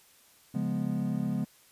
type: chord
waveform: triangle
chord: C# dominant seventh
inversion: none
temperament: equal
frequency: 138.59 / 174.61 / 207.7 / 246.9 Hz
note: C#3 / E#3 / G#3 / B3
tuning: 0 / 0 / 0 / 0 cents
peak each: -33 / -32 / -30 / -32 dBFS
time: 0.54-1.45 s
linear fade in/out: 10 ms
effects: white hiss -60 dBFS RMS until 1.71 s + resampled to 32000 Hz